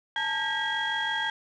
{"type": "tone cluster", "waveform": "sine", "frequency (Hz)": [859, 905, 1613, 1928, 3286], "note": ["A5", "A5", "G6", "B6", "G#7"], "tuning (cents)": [-42, 48, 49, -42, -19], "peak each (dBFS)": [-34, -33, -29, -33, -31], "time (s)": [0.16, 1.3], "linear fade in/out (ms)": 2, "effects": ["tanh soft clip ceiling -20 dBFS"]}